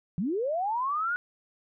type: linear sweep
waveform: sine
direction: up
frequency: 154.8 to 1480 Hz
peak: -26 dBFS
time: 0.18-1.16 s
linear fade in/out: 0 ms
effects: none